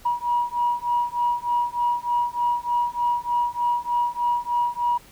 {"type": "beating tone pair", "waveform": "sine", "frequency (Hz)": [960, 963.3], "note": ["B5", "B5"], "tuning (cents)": [-49, -43], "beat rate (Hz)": 3.3, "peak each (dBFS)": -23, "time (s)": [0.05, 4.98], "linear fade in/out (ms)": 10, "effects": ["tanh soft clip ceiling -13 dBFS", "pink hiss -50 dBFS RMS until 5.11 s"]}